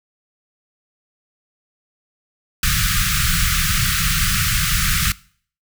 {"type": "band-stop noise", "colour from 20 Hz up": "pink", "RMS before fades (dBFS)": -18, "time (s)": [2.63, 5.12], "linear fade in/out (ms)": 2, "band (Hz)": [190, 1200], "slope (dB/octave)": 96, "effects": ["noise-tail reverb RT60 0.5 s tail -21 dB re dry"]}